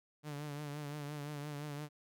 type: tone with vibrato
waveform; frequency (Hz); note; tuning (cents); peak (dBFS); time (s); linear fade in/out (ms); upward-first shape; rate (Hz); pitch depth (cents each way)
sawtooth; 146.83; D3; 0; -37; 0.23-1.89; 50; triangle; 5.8; 60
effects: none